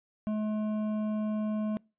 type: tone with hard clipping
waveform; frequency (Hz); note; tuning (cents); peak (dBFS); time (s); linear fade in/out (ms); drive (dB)
sine; 213.8; A3; -49; -30; 0.27-1.77; 0; 9
effects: noise-tail reverb RT60 0.3 s tail -25 dB re dry + resampled to 8000 Hz